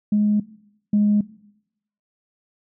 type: tone pair in turn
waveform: sine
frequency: 209.1 / 207.8 Hz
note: G#3 / G#3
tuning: +12 / +1 cents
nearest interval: unison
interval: 11 cents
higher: first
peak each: -14 / -13 dBFS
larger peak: second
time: 0.12-0.4 / 0.93-1.21 s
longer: neither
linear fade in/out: 5 ms
effects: noise-tail reverb RT60 0.8 s tail -19 dB re dry + tanh soft clip ceiling -10 dBFS

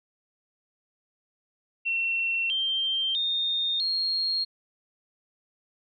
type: tone with pitch steps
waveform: sine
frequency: 2713 / 3153 / 3663 / 4257 Hz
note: E7 / G7 / A#7 / C8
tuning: +49 / +9 / -31 / +29 cents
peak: -24 dBFS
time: 1.85-4.45 s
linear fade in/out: 20 ms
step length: 650 ms
effects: none

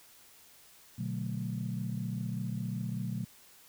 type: chord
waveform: sine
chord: B minor seventh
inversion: none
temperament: equal with one note detuned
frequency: 121.7 / 146.83 / 185 / 220 Hz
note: B2 / D3 / F#3 / A3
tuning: -25 / 0 / 0 / 0 cents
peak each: -36 / -40 / -37 / -40 dBFS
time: 0.98-3.25 s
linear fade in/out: 10 ms
effects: tanh soft clip ceiling -23 dBFS + white hiss -58 dBFS RMS until 3.68 s

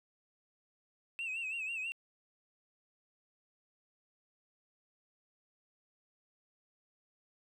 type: tone with vibrato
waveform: sine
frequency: 2642 Hz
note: E7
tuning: 3 cents sharp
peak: -34 dBFS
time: 1.19-1.92 s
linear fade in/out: 0 ms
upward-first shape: sine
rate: 6.1 Hz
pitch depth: 89 cents each way
effects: tanh soft clip ceiling -34 dBFS + 12-bit

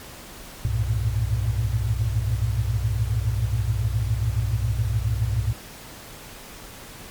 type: tone cluster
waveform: sine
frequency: 63.2 / 98.2 / 110 / 117.2 Hz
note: B1 / G2 / A2 / A#2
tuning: +41 / +4 / 0 / +10 cents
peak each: -26 dBFS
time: 0.65-5.53 s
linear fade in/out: 0 ms
effects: pink hiss -41 dBFS RMS until 7.1 s + MP3 96 kbps

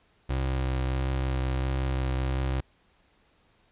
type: tone with vibrato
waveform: 30% pulse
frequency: 65.41 Hz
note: C2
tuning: in tune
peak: -23 dBFS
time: 0.29-2.61 s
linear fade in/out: 10 ms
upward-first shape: sine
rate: 1.5 Hz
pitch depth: 17 cents each way
effects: pink hiss -65 dBFS RMS until 3.71 s + resampled to 8000 Hz

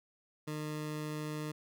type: tone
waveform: 20% pulse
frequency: 152.3 Hz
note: D#3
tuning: 37 cents flat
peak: -32 dBFS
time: 0.47-1.52 s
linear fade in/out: 10 ms
effects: none

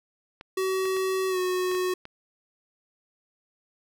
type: clicks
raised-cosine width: 0.3 ms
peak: -25 dBFS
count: 6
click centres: 0.411 / 0.855 / 0.967 / 1.715 / 1.75 / 2.054 s
type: tone with pitch glide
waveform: square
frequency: 378.5 to 366.5 Hz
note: F#4 to F#4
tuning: +39 to -16 cents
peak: -25 dBFS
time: 0.57-1.94 s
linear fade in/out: 5 ms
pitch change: -55 cents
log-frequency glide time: 1.29-1.38 s
effects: none

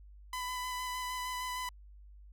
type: tone with vibrato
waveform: sawtooth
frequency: 1002 Hz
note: B5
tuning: 25 cents sharp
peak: -32 dBFS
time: 0.33-1.69 s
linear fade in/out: 2 ms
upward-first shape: square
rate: 6.5 Hz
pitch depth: 11 cents each way
effects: added 50 Hz sine -51 dBFS peak until 2.32 s

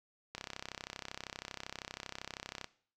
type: click train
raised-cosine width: 0.2 ms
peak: -23 dBFS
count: 76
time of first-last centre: 0.35-2.644 s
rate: 32.7 Hz
effects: noise-tail reverb RT60 0.5 s tail -18 dB re dry

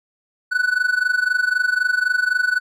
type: tone with amplitude modulation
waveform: triangle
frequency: 1488 Hz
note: F#6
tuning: 9 cents sharp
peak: -11 dBFS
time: 0.51-2.6 s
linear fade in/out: 20 ms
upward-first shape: sine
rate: 23.9 Hz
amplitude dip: 85%
effects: none

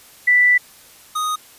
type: tone pair in turn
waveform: sine / square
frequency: 1975.5 / 1244.5 Hz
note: B6 / D#6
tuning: 0 / 0 cents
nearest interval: minor sixth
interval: 800 cents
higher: first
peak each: -10 / -20 dBFS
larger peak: first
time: 0.27-0.58 / 1.15-1.36 s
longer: first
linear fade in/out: 10 ms
effects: white hiss -46 dBFS RMS until 1.58 s + resampled to 32000 Hz

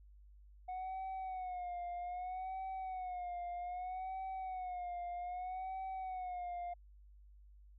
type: tone with vibrato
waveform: sine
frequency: 732 Hz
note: F#5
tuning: 19 cents flat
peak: -37 dBFS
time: 0.68-6.74 s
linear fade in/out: 10 ms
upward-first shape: sine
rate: 0.63 Hz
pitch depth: 70 cents each way
effects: tanh soft clip ceiling -39 dBFS + added 50 Hz sine -57 dBFS peak until 7.78 s

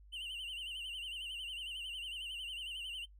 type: tone with vibrato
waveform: triangle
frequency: 2921 Hz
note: F#7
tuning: 23 cents flat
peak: -39 dBFS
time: 0.12-3.06 s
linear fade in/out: 20 ms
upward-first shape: sine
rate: 11 Hz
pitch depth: 110 cents each way
effects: noise-tail reverb RT60 0.1 s tail -21 dB re dry + added 50 Hz sine -56 dBFS peak until 3.19 s

